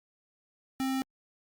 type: tone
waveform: square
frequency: 264.6 Hz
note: C4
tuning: 20 cents sharp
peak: -29 dBFS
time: 0.8-1.02 s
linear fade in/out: 0 ms
effects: Opus 48 kbps